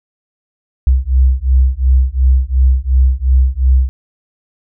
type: beating tone pair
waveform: sine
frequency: 63.4 / 66.2 Hz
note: B1 / C2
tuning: +46 / +21 cents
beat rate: 2.8 Hz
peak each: -11 dBFS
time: 0.87-3.89 s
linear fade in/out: 0 ms
effects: none